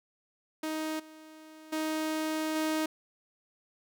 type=tone with level steps; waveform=sawtooth; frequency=313.1 Hz; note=D#4; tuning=11 cents sharp; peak=-28 / -45 / -26 / -24 dBFS; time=0.63-2.86 s; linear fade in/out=5 ms; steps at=0.99 / 1.72 / 2.55 s; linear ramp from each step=10 ms; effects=none